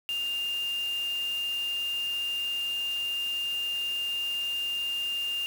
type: tone in noise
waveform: sine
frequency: 2803 Hz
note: F7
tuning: 6 cents sharp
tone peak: -28 dBFS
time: 0.09-5.46 s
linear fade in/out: 0 ms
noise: white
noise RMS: -45 dBFS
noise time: 0.09-5.46 s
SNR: +14 dB
effects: none